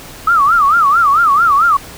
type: tone with vibrato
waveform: sine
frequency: 1244.5 Hz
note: D#6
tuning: in tune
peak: -7 dBFS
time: 0.27-1.77 s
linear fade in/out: 5 ms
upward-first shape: sine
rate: 4.5 Hz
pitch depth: 210 cents each way
effects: pink hiss -33 dBFS RMS until 1.97 s